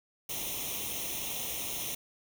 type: noise with comb filter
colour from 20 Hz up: white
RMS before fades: -36 dBFS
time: 0.29-1.95 s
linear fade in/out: 5 ms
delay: 0.32 ms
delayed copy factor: +0.8
effects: none